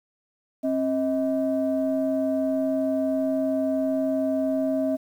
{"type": "tone pair together", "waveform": "sine", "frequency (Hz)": [267.1, 634.4], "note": ["C4", "D#5"], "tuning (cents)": [36, 33], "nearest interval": "octave + minor third", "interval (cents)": 1497, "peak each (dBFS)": [-23, -24], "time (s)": [0.63, 4.97], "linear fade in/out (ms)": 20, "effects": ["tanh soft clip ceiling -15 dBFS", "9-bit"]}